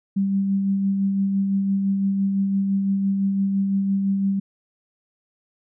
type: tone with tremolo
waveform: sine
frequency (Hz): 196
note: G3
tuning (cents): 0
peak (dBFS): -17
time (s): 0.16-4.4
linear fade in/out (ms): 10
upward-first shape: sine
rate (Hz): 5.9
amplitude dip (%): 30
effects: none